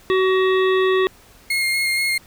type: harmonic tone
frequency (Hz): 376.6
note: F#4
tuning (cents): +31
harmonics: 1 / 3 / 5 / 7 / 9 / 10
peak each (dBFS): -15 / -24 / -25 / -32 / -32 / -34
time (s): 0.1-1.07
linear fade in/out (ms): 0
type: tone with vibrato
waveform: 35% pulse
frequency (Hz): 2141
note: C7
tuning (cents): +39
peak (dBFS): -16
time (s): 1.5-2.18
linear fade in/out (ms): 5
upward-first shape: square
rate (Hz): 4.2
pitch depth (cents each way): 13
effects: pink hiss -49 dBFS RMS until 2.26 s